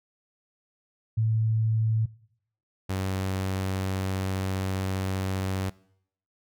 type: tone pair in turn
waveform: sine / sawtooth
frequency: 110.9 / 95.04 Hz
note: A2 / F#2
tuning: +14 / +47 cents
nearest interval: minor third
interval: 267 cents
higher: first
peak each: -21 / -23 dBFS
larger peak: first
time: 1.17-2.06 / 2.89-5.7 s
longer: second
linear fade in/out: 10 ms
effects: noise-tail reverb RT60 0.7 s tail -22 dB re dry